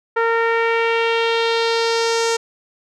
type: tone with low-pass filter sweep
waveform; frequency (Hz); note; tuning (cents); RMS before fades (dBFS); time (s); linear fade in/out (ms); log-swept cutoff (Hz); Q
sawtooth; 459; A#4; -27; -18; 0.16-2.37; 10; 1600 to 6800; 2.3
effects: none